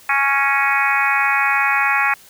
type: harmonic tone with a mistuned harmonic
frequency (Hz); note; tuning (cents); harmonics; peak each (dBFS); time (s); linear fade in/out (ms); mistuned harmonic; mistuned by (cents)
277.2; C#4; 0; 3 / 4 / 5 / 6 / 7 / 8 / 9; -22 / -22 / -22 / -22 / -22 / -22 / -22; 0.09-2.14; 5; 7; -22
effects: white hiss -46 dBFS RMS until 2.29 s